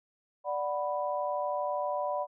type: chord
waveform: sine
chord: B minor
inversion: first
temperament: equal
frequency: 587.3 / 740 / 987.8 Hz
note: D5 / F#5 / B5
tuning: 0 / 0 / 0 cents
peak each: -32 / -35 / -34 dBFS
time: 0.44-2.27 s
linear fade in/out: 50 ms
effects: none